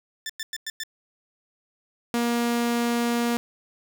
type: tone bursts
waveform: 15% pulse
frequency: 1772 Hz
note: A6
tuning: 12 cents sharp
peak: -23 dBFS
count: 5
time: 0.26-0.835 s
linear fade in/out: 2 ms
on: 35 ms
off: 100 ms
type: tone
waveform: sawtooth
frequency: 236.9 Hz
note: A#3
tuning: 28 cents sharp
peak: -18 dBFS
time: 2.14-3.37 s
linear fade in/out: 0 ms
effects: 8-bit